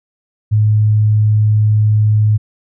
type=tone; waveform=sine; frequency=106.8 Hz; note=G#2; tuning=49 cents sharp; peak=-8 dBFS; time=0.51-2.38 s; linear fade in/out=20 ms; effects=none